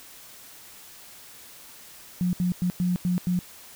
sine tone bursts at uneven times, 179 Hz, F3, 43 cents sharp, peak -21 dBFS, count 6, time 2.21-2.33 / 2.4-2.52 / 2.62-2.7 / 2.8-2.96 / 3.05-3.18 / 3.27-3.39 s, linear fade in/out 0 ms, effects white hiss -47 dBFS RMS until 3.75 s

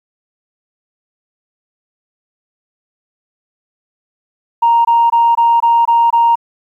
sine tone bursts, 932.3 Hz, A#5, in tune, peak -6 dBFS, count 7, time 4.62-6.356 s, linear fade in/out 10 ms, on 230 ms, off 21 ms, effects tanh soft clip ceiling -3 dBFS + 8-bit

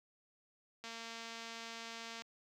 click train, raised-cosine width 0.2 ms, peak -30 dBFS, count 317, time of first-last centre 0.84-2.22 s, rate 229 Hz, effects high-pass 80 Hz 12 dB/octave + 11-bit

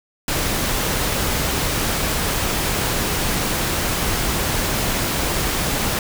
pink noise, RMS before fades -21 dBFS, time 0.28-5.99 s, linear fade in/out 2 ms, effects none

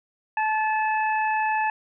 harmonic tone, 867 Hz, A5, 26 cents flat, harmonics 1 / 2 / 3, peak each -22 / -28 / -32 dBFS, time 0.37-1.7 s, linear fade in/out 2 ms, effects none

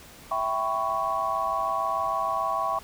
sine chord, C# half-diminished seventh, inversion first, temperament equal with one note detuned, 659.3 / 784 / 1002.1 / 1108.7 Hz, E5 / G5 / B5 / C#6, 0 / 0 / +25 / 0 cents, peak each -31 / -31 / -32 / -27 dBFS, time 0.31-2.79 s, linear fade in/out 5 ms, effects pink hiss -48 dBFS RMS until 2.83 s

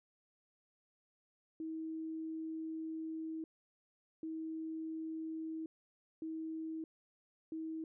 sine tone bursts at uneven times, 320 Hz, D#4, 49 cents sharp, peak -39 dBFS, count 4, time 1.6-3.44 / 4.23-5.66 / 6.22-6.84 / 7.52-7.84 s, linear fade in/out 2 ms, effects none

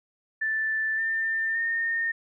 sine tone with pitch steps, 1762 / 1795.9 / 1830.5 Hz, A6 / A6 / A#6, +2 / +35 / -32 cents, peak -24 dBFS, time 0.41-2.12 s, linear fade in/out 10 ms, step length 570 ms, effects none

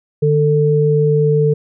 sine tone pair together, 150.05 / 444.1 Hz, D3 / A4, +38 / +16 cents, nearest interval octave + perfect fifth, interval 1878 cents, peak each -13 dBFS, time 0.22-1.54 s, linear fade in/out 10 ms, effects none

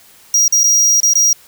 square tone with dropouts, 5720 Hz, F8, 41 cents sharp, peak -9 dBFS, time 0.34-1.33 s, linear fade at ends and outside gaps 2 ms, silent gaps 0.48-0.524 / 0.634-0.64 / 1.003-1.031 / 1.135-1.154 s, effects white hiss -45 dBFS RMS until 1.47 s

